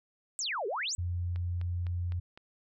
sine exponential two-way sweep, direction down then up, 8160 to 373 to 8160 Hz, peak -31 dBFS, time 0.39-0.95 s, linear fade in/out 0 ms, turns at 0.67 s
sine tone, 88 Hz, F2, 14 cents sharp, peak -30 dBFS, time 0.98-2.2 s, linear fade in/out 10 ms
click train, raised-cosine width 0.3 ms, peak -33 dBFS, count 5, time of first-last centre 1.36-2.375 s, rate 3.94 Hz
effects none

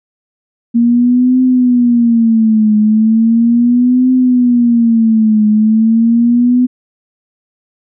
sine tone with vibrato, 233.1 Hz, A#3, in tune, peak -6 dBFS, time 0.74-6.67 s, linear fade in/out 20 ms, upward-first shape triangle, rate 0.37 Hz, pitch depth 170 cents each way, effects none

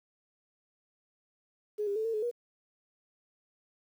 sine tone with pitch steps, 420 / 402.9 / 438.4 / 453.9 / 427.7 / 479.3 Hz, G#4 / G4 / A4 / A#4 / A4 / A#4, +19 / +48 / -6 / -46 / -49 / +48 cents, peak -29 dBFS, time 1.78-2.314 s, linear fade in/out 20 ms, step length 89 ms, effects 10-bit

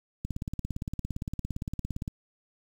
click train, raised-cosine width 5 ms, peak -20 dBFS, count 33, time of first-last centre 0.25-2.079 s, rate 17.5 Hz, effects 8-bit

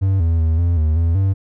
triangle tone with pitch steps, 96.4 / 82.7 / 80.5 / 85.7 / 77.8 / 83.4 / 96.8 Hz, G2 / E2 / E2 / F2 / D#2 / E2 / G2, -28 / +6 / -41 / -32 / 0 / +21 / -21 cents, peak -11 dBFS, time 0.01-1.34 s, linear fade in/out 20 ms, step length 190 ms, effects none

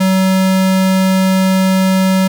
square tone, 189.1 Hz, F#3, 38 cents sharp, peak -10 dBFS, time 0-2.28 s, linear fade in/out 10 ms, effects none

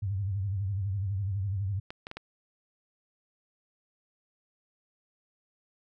sine tone with vibrato, 98.1 Hz, G2, 2 cents sharp, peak -28 dBFS, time 0.02-1.8 s, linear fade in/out 10 ms, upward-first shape sine, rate 12 Hz, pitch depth 110 cents each way
clicks, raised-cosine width 0.3 ms, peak -23 dBFS, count 4, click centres 1.905 / 2.069 / 2.114 / 2.17 s
effects none

